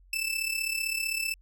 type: tone with amplitude modulation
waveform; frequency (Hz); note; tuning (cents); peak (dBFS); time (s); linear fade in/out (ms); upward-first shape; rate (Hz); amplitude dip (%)
sawtooth; 2642; E7; +3; -22; 0.13-1.34; 2; sine; 35.6; 70
effects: added 45 Hz sine -54 dBFS peak until 1.41 s